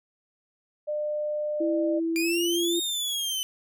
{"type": "tone", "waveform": "sine", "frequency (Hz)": 600, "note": "D5", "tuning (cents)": 37, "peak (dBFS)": -26, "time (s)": [0.87, 2], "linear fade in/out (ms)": 20}
{"type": "tone with pitch glide", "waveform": "sine", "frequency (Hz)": [329.6, 342.6], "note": ["E4", "F4"], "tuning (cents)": [0, -33], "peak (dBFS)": -24, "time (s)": [1.6, 2.8], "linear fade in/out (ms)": 10, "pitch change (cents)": 67, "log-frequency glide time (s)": [2.2, 2.34]}
{"type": "exponential two-way sweep", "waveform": "sawtooth", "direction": "up then down", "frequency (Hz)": [2383, 3728, 3021], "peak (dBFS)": -24, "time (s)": [2.16, 3.43], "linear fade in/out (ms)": 0, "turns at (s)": 2.79}
{"effects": []}